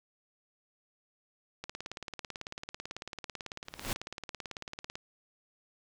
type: click train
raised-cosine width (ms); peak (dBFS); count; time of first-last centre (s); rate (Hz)
0.2; -22; 61; 1.64-4.955; 18.1
type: noise with exponential growth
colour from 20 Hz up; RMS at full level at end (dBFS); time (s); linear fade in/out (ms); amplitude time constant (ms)
pink; -31; 3.65-3.93; 2; 60
effects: none